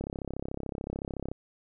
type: click train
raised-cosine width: 2 ms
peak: -21 dBFS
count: 45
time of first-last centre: 0.01-1.316 s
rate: 33.7 Hz
effects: none